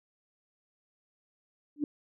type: tone with exponential growth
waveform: sine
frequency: 293.7 Hz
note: D4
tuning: in tune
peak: -22 dBFS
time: 1.76-1.84 s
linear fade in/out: 2 ms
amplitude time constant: 17 ms
effects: none